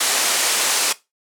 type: low-pass noise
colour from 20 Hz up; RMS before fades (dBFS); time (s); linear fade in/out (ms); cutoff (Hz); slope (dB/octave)
white; -19; 0-0.93; 10; 10000; 24
effects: noise-tail reverb RT60 0.2 s tail -17 dB re dry + high-pass 400 Hz 12 dB/octave